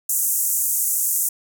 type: band-pass noise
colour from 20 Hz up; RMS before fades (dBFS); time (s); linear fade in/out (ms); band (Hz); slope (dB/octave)
white; -21; 0.09-1.29; 5; 6600 to 16000; 48
effects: none